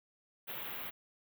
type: band-stop noise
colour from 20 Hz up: white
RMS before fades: -42 dBFS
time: 0.47-0.91 s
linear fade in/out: 20 ms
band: 3500 to 13000 Hz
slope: 48 dB/octave
effects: high-pass 100 Hz 12 dB/octave